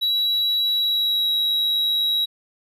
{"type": "tone with pitch glide", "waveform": "triangle", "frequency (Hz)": [3902, 3864], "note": ["B7", "B7"], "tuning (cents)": [-22, -39], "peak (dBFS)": -17, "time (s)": [0.01, 2.26], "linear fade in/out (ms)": 20, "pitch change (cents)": -17, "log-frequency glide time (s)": [0.7, 1.31], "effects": []}